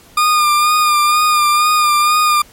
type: tone with vibrato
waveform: 40% pulse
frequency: 1211 Hz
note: D#6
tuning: 47 cents flat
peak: -9 dBFS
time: 0.17-2.42 s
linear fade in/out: 5 ms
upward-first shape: sine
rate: 2.1 Hz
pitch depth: 31 cents each way
effects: pink hiss -44 dBFS RMS until 2.52 s + MP3 64 kbps